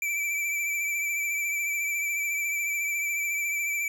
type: tone with vibrato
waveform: square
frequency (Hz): 2327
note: D7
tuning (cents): -17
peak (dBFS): -27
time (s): 0.02-3.88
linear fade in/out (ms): 2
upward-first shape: triangle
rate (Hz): 14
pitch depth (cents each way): 40
effects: none